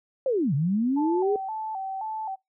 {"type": "linear two-way sweep", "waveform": "sine", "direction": "down then up", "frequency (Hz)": [554, 130.81, 424], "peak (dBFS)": -21, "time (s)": [0.26, 1.36], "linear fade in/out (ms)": 2, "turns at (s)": 0.54}
{"type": "tone with vibrato", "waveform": "sine", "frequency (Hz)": 820, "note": "G#5", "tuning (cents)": -22, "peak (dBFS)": -29, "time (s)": [0.96, 2.36], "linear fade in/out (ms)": 20, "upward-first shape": "square", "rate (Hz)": 1.9, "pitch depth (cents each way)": 110}
{"effects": ["noise-tail reverb RT60 0.2 s tail -25 dB re dry"]}